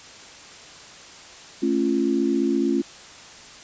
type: chord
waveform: sine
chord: A augmented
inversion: none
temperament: just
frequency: 220 / 275 / 343.8 Hz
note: A3 / C#4 / E#4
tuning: 0 / -14 / -27 cents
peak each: -25 / -22 / -23 dBFS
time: 1.62-2.82 s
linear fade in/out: 10 ms
effects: white hiss -43 dBFS RMS until 3.63 s + resampled to 16000 Hz